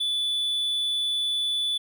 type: tone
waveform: triangle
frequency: 3470 Hz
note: A7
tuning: 25 cents flat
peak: -22 dBFS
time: 0-1.78 s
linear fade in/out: 10 ms
effects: none